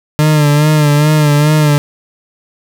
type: tone with vibrato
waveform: 40% pulse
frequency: 149.9 Hz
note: D3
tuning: 36 cents sharp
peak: -6 dBFS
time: 0.19-1.78 s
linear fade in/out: 0 ms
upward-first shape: sine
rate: 2.4 Hz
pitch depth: 49 cents each way
effects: none